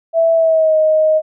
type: tone with pitch glide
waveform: sine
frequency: 659.3 to 624.8 Hz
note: E5 to D#5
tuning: 0 to +7 cents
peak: -9 dBFS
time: 0.13-1.22 s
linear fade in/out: 50 ms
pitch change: -93 cents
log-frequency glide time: 0.34-0.77 s
effects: none